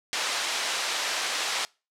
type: band-pass noise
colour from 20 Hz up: white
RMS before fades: -29 dBFS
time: 0.13-1.65 s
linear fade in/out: 0 ms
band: 550 to 5100 Hz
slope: 12 dB/octave
effects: noise-tail reverb RT60 0.3 s tail -25 dB re dry + low-pass 11000 Hz 12 dB/octave